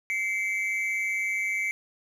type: tone pair together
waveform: triangle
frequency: 2093 / 2292 Hz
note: C7 / D7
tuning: 0 / -43 cents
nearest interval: major second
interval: 157 cents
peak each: -27 dBFS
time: 0.1-1.71 s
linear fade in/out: 0 ms
effects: none